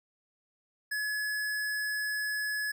square tone, 1700 Hz, G#6, 40 cents sharp, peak -31 dBFS, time 0.91-2.72 s, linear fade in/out 10 ms, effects none

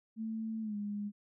sine tone with pitch glide, 221.9 to 205.8 Hz, A3 to G#3, +15 to -16 cents, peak -35 dBFS, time 0.16-1.12 s, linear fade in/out 50 ms, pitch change -131 cents, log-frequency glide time 0.61-0.76 s, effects none

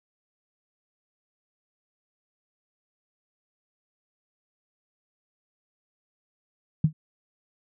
sine tone with exponential decay, 155.56 Hz, D#3, in tune, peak -12 dBFS, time 6.84-6.93 s, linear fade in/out 5 ms, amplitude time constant 19 ms, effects none

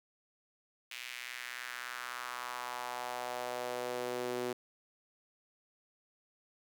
sawtooth tone with high-pass filter sweep, 123.47 Hz, B2, in tune, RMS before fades -40 dBFS, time 0.91-4.53 s, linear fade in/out 5 ms, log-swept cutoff 2500 to 350 Hz, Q 2.3, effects none

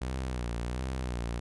sawtooth tone with vibrato, 61.74 Hz, B1, in tune, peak -28 dBFS, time 0.01-1.4 s, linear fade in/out 10 ms, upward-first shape sine, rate 1.4 Hz, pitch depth 98 cents each way, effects resampled to 24000 Hz

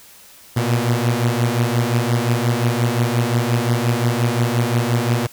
sawtooth beating tone pair, 116.54 / 122.24 Hz, A#2 / B2, 0 / -17 cents, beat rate 5.7 Hz, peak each -15 dBFS, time 0.56-5.27 s, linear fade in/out 10 ms, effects white hiss -45 dBFS RMS until 5.32 s

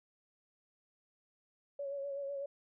sine tone with vibrato, 559 Hz, C#5, 14 cents sharp, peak -37 dBFS, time 1.79-2.46 s, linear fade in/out 5 ms, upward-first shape sine, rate 8 Hz, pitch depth 33 cents each way, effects none

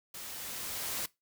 white noise with level ramp, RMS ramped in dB -44 to -35 dBFS, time 0.14-1.06 s, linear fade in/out 5 ms, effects noise-tail reverb RT60 0.2 s tail -21 dB re dry

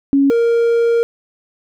sine / triangle tone pair in turn, 277.2 / 466.2 Hz, C#4 / A#4, 0 / 0 cents, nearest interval major sixth, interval 900 cents, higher second, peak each -9 dBFS, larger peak neither, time 0.13-0.3 / 0.3-1.03 s, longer second, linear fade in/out 0 ms, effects none

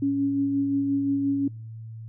sine tone with tremolo, 278.5 Hz, C#4, 8 cents sharp, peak -20 dBFS, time 0.02-1.48 s, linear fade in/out 5 ms, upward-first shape sine, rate 5.7 Hz, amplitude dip 30%, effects noise-tail reverb RT60 0.5 s tail -26 dB re dry + added 112 Hz sine -36 dBFS peak until 2.08 s

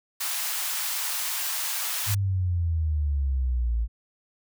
white high-pass noise, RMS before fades -29 dBFS, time 0.2-2.15 s, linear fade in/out 10 ms, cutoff 750 Hz, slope 24 dB/octave
sine exponential sweep, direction down, 103.83 to 54.9 Hz, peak -22 dBFS, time 2.06-3.88 s, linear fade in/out 50 ms
effects none

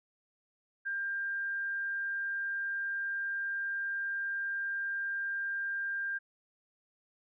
sine tone, 1595 Hz, G6, 30 cents sharp, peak -32 dBFS, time 0.85-6.19 s, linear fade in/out 20 ms, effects none

